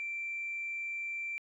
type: tone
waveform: sine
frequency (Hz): 2349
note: D7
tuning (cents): 0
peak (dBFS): -34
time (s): 0-1.38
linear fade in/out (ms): 0
effects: tanh soft clip ceiling -30 dBFS